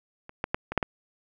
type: clicks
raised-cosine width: 0.5 ms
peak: -27 / -12 / -9 / -17 / -6 / -12 dBFS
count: 6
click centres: 0.294 / 0.441 / 0.545 / 0.72 / 0.777 / 0.828 s
effects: none